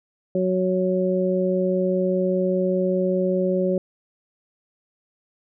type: harmonic tone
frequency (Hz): 185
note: F#3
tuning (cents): 0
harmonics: 1 / 2 / 3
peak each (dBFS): -23 / -23 / -23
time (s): 0.35-3.78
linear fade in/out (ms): 2
effects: none